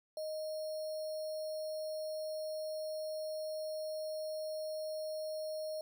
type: tone with sample-and-hold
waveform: sine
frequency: 622.3 Hz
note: D#5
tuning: in tune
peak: -37 dBFS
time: 0.17-5.81 s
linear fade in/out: 2 ms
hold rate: 4900 Hz
effects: none